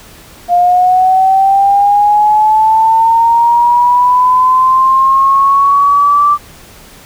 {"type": "linear sweep", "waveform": "sine", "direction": "up", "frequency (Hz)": [700, 1174.7], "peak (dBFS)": -5, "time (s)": [0.48, 6.38], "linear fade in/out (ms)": 50, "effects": ["pink hiss -37 dBFS RMS until 7.05 s"]}